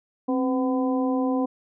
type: harmonic tone with a mistuned harmonic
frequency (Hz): 252.3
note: B3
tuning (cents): +37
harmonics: 1 / 2 / 3 / 4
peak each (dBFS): -22 / -28 / -32 / -34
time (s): 0.28-1.46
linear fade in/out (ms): 10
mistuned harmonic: 1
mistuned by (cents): +76
effects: none